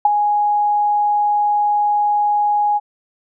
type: tone with ADSR envelope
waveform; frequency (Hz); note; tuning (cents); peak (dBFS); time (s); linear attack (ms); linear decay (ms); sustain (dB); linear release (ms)
sine; 830; G#5; -1; -6; 0.05-2.8; 4; 19; -7; 35
effects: none